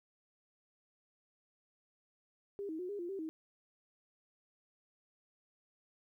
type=tone with pitch steps; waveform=sine; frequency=401.4 / 317.7 / 362.6 / 407.2 / 347.2 / 389.5 / 317.3 Hz; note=G4 / D#4 / F#4 / G#4 / F4 / G4 / D#4; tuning=+41 / +36 / -35 / -34 / -10 / -11 / +34 cents; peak=-38 dBFS; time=2.59-3.29 s; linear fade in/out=0 ms; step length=100 ms; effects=13-bit